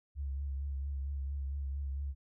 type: tone with vibrato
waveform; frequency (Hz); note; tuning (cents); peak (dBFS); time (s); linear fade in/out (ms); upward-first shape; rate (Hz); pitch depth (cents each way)
sine; 69.3; C#2; 0; -34; 0.15-2.15; 50; triangle; 4.4; 51
effects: none